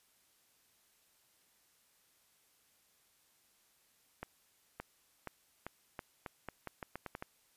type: accelerating click train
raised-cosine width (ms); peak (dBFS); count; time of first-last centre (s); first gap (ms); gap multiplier
0.5; -26; 13; 4.23-7.225; 570; 0.83
effects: white hiss -71 dBFS RMS until 7.56 s + resampled to 32000 Hz